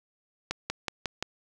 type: accelerating click train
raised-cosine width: 0.2 ms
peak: -12 dBFS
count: 5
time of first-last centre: 0.51-1.226 s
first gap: 190 ms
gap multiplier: 0.96
effects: 9-bit